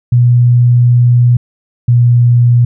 sine tone pair in turn, 121.7 / 120.65 Hz, B2 / B2, -25 / -40 cents, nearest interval unison, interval 15 cents, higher first, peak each -4 dBFS, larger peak neither, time 0.12-1.37 / 1.88-2.65 s, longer first, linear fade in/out 5 ms, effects none

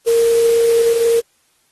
sine tone in noise, 463.2 Hz, A#4, 11 cents flat, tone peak -10 dBFS, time 0.06-1.21 s, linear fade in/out 20 ms, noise white, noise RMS -28 dBFS, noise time 0.06-1.21 s, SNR +15 dB, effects white hiss -60 dBFS RMS until 1.71 s + AAC 32 kbps

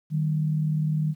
sine tone pair together, 153.78 / 193.7 Hz, D#3 / G3, -20 / -20 cents, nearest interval major third, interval 400 cents, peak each -22 / -32 dBFS, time 0.1-1.15 s, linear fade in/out 50 ms, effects 10-bit

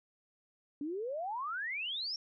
sine exponential sweep, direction up, 277.2 to 5588 Hz, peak -35 dBFS, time 0.81-2.16 s, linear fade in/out 2 ms, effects none

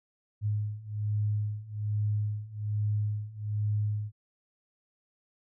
sine beating tone pair, 104.4 / 105.6 Hz, G#2 / G#2, +10 / +29 cents, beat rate 1.2 Hz, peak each -32 / -30 dBFS, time 0.41-4.12 s, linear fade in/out 50 ms, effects none

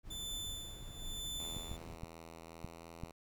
brown noise, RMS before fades -48 dBFS, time 0.03-1.98 s, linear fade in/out 50 ms
sawtooth tone with tremolo, 3520 Hz, A7, in tune, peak -37 dBFS, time 0.1-1.77 s, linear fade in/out 10 ms, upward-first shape sine, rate 1 Hz, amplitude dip 80%
5% pulse tone with pitch glide, 82.41 to 83.32 Hz, E2 to E2, 0 to +19 cents, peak -39 dBFS, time 1.39-3.12 s, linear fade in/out 10 ms, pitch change +19 cents, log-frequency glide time 2.46-2.76 s
clicks, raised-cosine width 5 ms, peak -30 dBFS, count 5, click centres 1.567 / 1.715 / 2.035 / 2.646 / 3.036 s
effects none

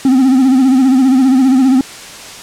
triangle tone with vibrato, 261.6 Hz, C4, in tune, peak -4 dBFS, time 0.05-1.81 s, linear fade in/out 2 ms, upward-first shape sine, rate 15 Hz, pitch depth 75 cents each way, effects white hiss -30 dBFS RMS until 2.42 s + low-pass 8000 Hz 12 dB/octave

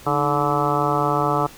harmonic tone with a mistuned harmonic, 144.8 Hz, D3, 24 cents flat, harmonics 1 / 2 / 3 / 4 / 5 / 6 / 7 / 8 / 9, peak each -26 / -27 / -26 / -28 / -25 / -26 / -28 / -25 / -26 dBFS, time 0.06-1.47 s, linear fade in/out 10 ms, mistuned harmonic 2, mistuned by +100 cents, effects pink hiss -43 dBFS RMS until 1.57 s

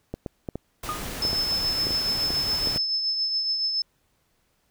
clicks, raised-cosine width 2 ms, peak -17 dBFS, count 11, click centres 0.14 / 0.262 / 0.488 / 0.556 / 1.251 / 1.331 / 1.869 / 1.907 / 2.305 / 2.672 / 2.761 s
pink noise, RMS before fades -34 dBFS, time 0.83-2.78 s, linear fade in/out 5 ms
sine tone with exponential decay, 1229 Hz, D#6, 22 cents flat, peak -24 dBFS, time 0.89-1.11 s, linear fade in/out 0 ms, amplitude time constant 47 ms
sine tone with tremolo, 5240 Hz, E8, 11 cents flat, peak -21 dBFS, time 1.22-3.82 s, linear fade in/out 2 ms, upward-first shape triangle, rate 7.1 Hz, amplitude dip 45%
effects pink hiss -69 dBFS RMS until 4.7 s

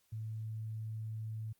sine tone, 110 Hz, A2, in tune, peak -38 dBFS, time 0.12-1.53 s, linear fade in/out 10 ms, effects white hiss -74 dBFS RMS until 1.59 s + Opus 48 kbps

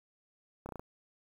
slowing click train, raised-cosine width 1 ms, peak -28 dBFS, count 5, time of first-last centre 0.66-0.795 s, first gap 30 ms, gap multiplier 1.08, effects 9-bit

